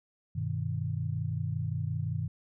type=chord; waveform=sine; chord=G augmented; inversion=none; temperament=equal; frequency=98 / 123.47 / 155.56 Hz; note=G2 / B2 / D#3; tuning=0 / 0 / 0 cents; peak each=-34 dBFS; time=0.35-2.28 s; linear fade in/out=10 ms; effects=none

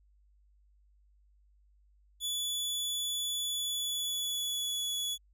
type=tone with pitch glide; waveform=sawtooth; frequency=3440 to 3397 Hz; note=A7 to G#7; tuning=-40 to +38 cents; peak=-29 dBFS; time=2.2-5.18 s; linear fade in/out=50 ms; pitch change=-22 cents; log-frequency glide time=3.45-4.95 s; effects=added 50 Hz sine -62 dBFS peak until 5.33 s

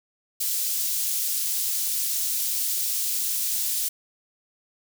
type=high-pass noise; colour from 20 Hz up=white; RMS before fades=-26 dBFS; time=0.4-3.89 s; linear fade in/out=10 ms; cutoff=4800 Hz; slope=12 dB/octave; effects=none

